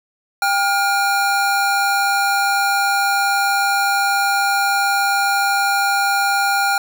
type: tone pair together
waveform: square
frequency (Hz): 796.6 / 1418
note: G5 / F6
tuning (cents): +28 / +26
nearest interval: minor seventh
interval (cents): 998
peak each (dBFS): -18 / -19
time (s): 0.42-6.78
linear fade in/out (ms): 2
effects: none